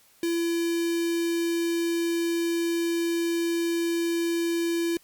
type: tone with notch filter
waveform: square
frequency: 337.5 Hz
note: E4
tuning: 41 cents sharp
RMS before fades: -26 dBFS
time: 0.23-4.97 s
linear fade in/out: 2 ms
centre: 1100 Hz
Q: 1.2
effects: white hiss -59 dBFS RMS until 5.03 s + Opus 48 kbps

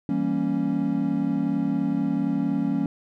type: chord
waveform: triangle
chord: E diminished seventh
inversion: none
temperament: equal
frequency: 164.81 / 196 / 233.1 / 277.2 Hz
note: E3 / G3 / Bb3 / Db4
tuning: 0 / 0 / 0 / 0 cents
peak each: -28 / -26 / -26 / -23 dBFS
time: 0.09-2.86 s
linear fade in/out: 2 ms
effects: none

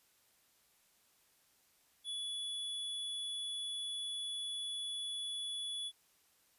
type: tone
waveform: square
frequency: 3415 Hz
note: G#7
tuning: 48 cents sharp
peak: -39 dBFS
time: 2.04-5.92 s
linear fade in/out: 50 ms
effects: white hiss -71 dBFS RMS until 6.58 s + resampled to 32000 Hz

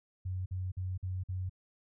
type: tone bursts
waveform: sine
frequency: 92.5 Hz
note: F#2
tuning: in tune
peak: -33 dBFS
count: 5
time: 0.25-1.496 s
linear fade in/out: 10 ms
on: 210 ms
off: 49 ms
effects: none

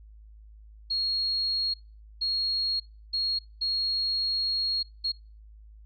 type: tone bursts at uneven times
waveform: sine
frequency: 4292 Hz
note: C8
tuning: 43 cents sharp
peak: -25 dBFS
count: 5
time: 0.9-1.74 / 2.21-2.8 / 3.13-3.39 / 3.61-4.83 / 5.04-5.12 s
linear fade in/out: 10 ms
effects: noise-tail reverb RT60 0.3 s tail -20 dB re dry + added 53 Hz sine -47 dBFS peak until 5.85 s

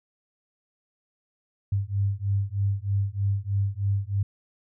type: beating tone pair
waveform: sine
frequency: 98 / 101.2 Hz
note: G2 / G#2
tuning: 0 / -44 cents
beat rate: 3.2 Hz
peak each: -26 dBFS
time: 1.72-4.23 s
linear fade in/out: 5 ms
effects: none

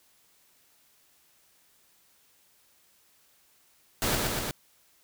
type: noise with echo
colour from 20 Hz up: pink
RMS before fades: -27 dBFS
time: 4.02-4.15 s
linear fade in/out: 0 ms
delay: 120 ms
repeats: 3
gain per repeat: -2 dB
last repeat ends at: 4.51 s
effects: white hiss -64 dBFS RMS until 5.03 s

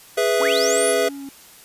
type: chord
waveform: square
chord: E major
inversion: first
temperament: equal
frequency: 415.3 / 493.9 / 659.3 Hz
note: G#4 / B4 / E5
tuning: 0 / 0 / 0 cents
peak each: -22 dBFS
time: 0.17-1.09 s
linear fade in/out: 10 ms
type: linear sweep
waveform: sine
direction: up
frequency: 199.4 to 11510 Hz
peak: -22 dBFS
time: 0.38-0.95 s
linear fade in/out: 50 ms
type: tone with vibrato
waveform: triangle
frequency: 277.2 Hz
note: C#4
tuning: in tune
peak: -29 dBFS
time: 0.4-1.29 s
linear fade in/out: 2 ms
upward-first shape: sine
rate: 3.1 Hz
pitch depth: 19 cents each way
effects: white hiss -46 dBFS RMS until 1.64 s + resampled to 32000 Hz

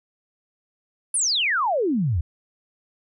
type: exponential sweep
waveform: sine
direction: down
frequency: 10370 to 73.42 Hz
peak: -19 dBFS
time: 1.14-2.21 s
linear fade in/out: 5 ms
effects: none

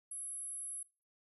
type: tone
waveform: sine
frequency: 10870 Hz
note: F9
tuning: 48 cents flat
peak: -40 dBFS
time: 0.11-0.83 s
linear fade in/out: 5 ms
effects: noise-tail reverb RT60 0.3 s tail -18 dB re dry

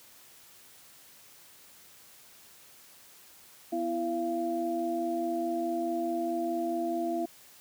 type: tone cluster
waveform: sine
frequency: 248.7 / 333.4 / 684 Hz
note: B3 / E4 / F5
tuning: +12 / +20 / -36 cents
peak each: -37 / -31 / -32 dBFS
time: 3.72-7.26 s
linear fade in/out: 10 ms
effects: white hiss -55 dBFS RMS until 7.6 s + high-pass 60 Hz 12 dB/octave

